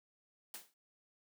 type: noise with exponential decay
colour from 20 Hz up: white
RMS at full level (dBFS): -43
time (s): 0.54-0.74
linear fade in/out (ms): 2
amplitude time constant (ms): 42
effects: high-pass 200 Hz 12 dB/octave